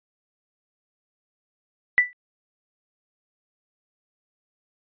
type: tone with exponential decay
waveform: sine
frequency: 1975.5 Hz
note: B6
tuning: in tune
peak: -9 dBFS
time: 1.98-2.13 s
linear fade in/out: 0 ms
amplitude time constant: 31 ms
effects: resampled to 8000 Hz